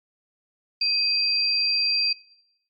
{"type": "tone pair together", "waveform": "sine", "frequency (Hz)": [2513, 4719], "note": ["D#7", "D8"], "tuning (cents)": [17, 7], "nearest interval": "major seventh", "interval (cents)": 1090, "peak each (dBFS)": [-29, -20], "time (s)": [0.81, 2.13], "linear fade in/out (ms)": 5, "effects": ["noise-tail reverb RT60 0.9 s tail -24 dB re dry", "MP3 32 kbps"]}